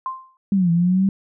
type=tone with exponential decay; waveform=sine; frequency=1046.5 Hz; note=C6; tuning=in tune; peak=-20 dBFS; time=0.06-0.37 s; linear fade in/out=1 ms; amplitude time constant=66 ms
type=linear two-way sweep; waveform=sine; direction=down then up; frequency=203.1 to 166.5 to 197.2 Hz; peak=-14 dBFS; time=0.52-1.09 s; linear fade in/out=2 ms; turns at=0.71 s
effects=none